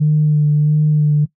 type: tone with vibrato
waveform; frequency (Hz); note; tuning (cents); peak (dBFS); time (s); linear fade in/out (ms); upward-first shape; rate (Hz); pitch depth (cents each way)
sine; 150.5; D3; +43; -9; 0-1.26; 20; sine; 1.5; 21
effects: noise-tail reverb RT60 0.1 s tail -19 dB re dry + tanh soft clip ceiling -5 dBFS